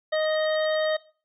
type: harmonic tone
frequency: 622.3 Hz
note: D#5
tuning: in tune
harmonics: 1 / 2 / 3 / 5 / 6 / 7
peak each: -22 / -36 / -32 / -40 / -37 / -43 dBFS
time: 0.12-0.97 s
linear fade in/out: 10 ms
effects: noise-tail reverb RT60 0.4 s tail -20 dB re dry